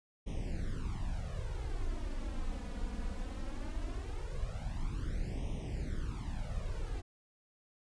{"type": "noise with flanger", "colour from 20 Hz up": "brown", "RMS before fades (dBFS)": -37, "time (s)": [0.26, 7.02], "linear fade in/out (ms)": 20, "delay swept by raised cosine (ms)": [0.33, 4.13], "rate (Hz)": 0.19, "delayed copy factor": 1, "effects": ["resampled to 22050 Hz"]}